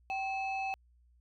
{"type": "tone pair together", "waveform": "sine", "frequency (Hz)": [773.3, 2601], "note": ["G5", "E7"], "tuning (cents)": [-24, -24], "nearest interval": "octave + major sixth", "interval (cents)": 2100, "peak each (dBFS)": [-32, -36], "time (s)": [0.1, 0.74], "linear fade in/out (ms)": 0, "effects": ["tanh soft clip ceiling -29 dBFS", "added 60 Hz sine -62 dBFS peak until 1.2 s"]}